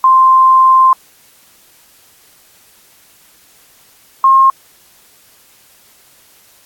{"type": "tone pair in turn", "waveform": "sine", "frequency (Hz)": [1046.5, 1069.7], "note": ["C6", "C6"], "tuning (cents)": [0, 38], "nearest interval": "unison", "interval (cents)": 38, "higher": "second", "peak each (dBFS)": -4, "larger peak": "neither", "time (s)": [[0.04, 0.93], [4.24, 4.5]], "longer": "first", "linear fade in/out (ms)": 2, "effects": ["white hiss -47 dBFS RMS until 6.65 s", "AAC 64 kbps"]}